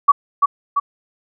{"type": "tone with echo", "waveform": "sine", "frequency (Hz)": 1135, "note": "C#6", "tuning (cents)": 41, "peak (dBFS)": -5, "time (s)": [0.08, 0.12], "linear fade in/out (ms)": 10, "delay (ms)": 340, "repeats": 2, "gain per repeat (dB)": -4, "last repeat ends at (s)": 0.8, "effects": []}